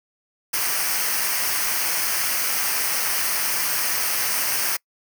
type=noise with comb filter; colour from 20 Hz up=white; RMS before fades=-23 dBFS; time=0.53-4.77 s; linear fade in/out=10 ms; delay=0.27 ms; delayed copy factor=-0.65; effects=noise-tail reverb RT60 0.1 s tail -26 dB re dry